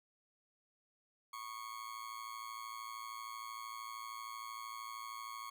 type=tone with amplitude modulation; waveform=40% pulse; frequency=1100 Hz; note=C#6; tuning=14 cents flat; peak=-40 dBFS; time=1.33-5.5 s; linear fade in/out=5 ms; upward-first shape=sine; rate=113 Hz; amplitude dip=75%; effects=none